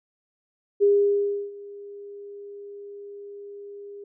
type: tone with ADSR envelope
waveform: sine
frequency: 405.1 Hz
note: G#4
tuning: 43 cents flat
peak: -14 dBFS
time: 0.8-4.04 s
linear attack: 30 ms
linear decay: 680 ms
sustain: -23 dB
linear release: 4 ms
effects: none